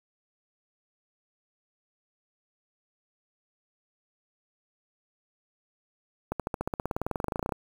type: accelerating click train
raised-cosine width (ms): 1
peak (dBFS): -15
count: 25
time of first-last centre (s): 6.32-7.522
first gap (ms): 77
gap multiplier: 0.96
effects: 7-bit